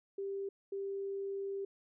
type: tone bursts at uneven times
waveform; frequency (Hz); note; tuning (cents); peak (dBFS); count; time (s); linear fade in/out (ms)
sine; 394; G4; +9; -36; 2; 0.18-0.49 / 0.72-1.65; 5
effects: none